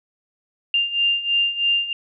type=beating tone pair; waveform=sine; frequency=2794 / 2797.1 Hz; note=F7 / F7; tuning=0 / +2 cents; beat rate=3.1 Hz; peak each=-23 / -19 dBFS; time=0.74-1.93 s; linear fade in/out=2 ms; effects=none